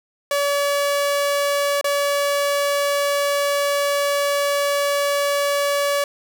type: tone with dropouts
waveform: sawtooth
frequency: 570 Hz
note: C#5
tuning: 48 cents sharp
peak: -14 dBFS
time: 0.31-6.04 s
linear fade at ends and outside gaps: 2 ms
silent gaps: 1.812-1.843 s
effects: none